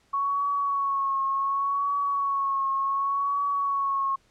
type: tone with vibrato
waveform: sine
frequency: 1108.7 Hz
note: C#6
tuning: in tune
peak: -23 dBFS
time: 0.13-4.16 s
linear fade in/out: 10 ms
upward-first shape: triangle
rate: 0.68 Hz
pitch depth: 41 cents each way
effects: pink hiss -64 dBFS RMS until 4.3 s + low-pass 8000 Hz 12 dB/octave